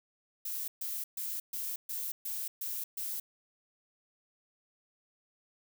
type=noise bursts; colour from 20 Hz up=violet; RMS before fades=-37 dBFS; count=8; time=0.45-3.2 s; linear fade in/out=5 ms; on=230 ms; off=130 ms; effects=none